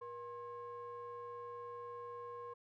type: ring-modulated tone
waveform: triangle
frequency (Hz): 293.1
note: D4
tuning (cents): -3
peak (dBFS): -40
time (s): 0.01-2.54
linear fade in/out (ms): 10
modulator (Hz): 772
effects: none